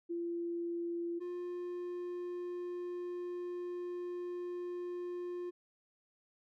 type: tone pair in turn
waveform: sine / triangle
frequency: 342.2 / 354.1 Hz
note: F4 / F4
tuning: -35 / +24 cents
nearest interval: minor second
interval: 59 cents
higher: second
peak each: -35 / -36 dBFS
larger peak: first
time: 0.09-1.2 / 1.2-5.51 s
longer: second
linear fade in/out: 20 ms
effects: none